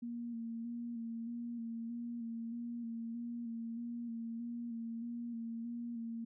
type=tone with vibrato; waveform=sine; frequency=233.1 Hz; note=A#3; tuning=in tune; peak=-39 dBFS; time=0.02-6.25 s; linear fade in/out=10 ms; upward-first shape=square; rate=1.6 Hz; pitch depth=26 cents each way; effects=none